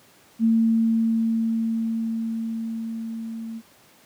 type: tone with level ramp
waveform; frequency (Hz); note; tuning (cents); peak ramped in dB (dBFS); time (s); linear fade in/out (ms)
sine; 226.1; A3; +47; -14 to -30; 0.39-3.62; 50
effects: pink hiss -54 dBFS RMS until 4.05 s + high-pass 150 Hz 12 dB/octave